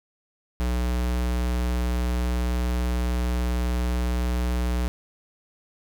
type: tone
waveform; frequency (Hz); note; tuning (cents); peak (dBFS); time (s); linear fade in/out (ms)
square; 60.9; B1; -24; -23; 0.6-4.88; 0
effects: none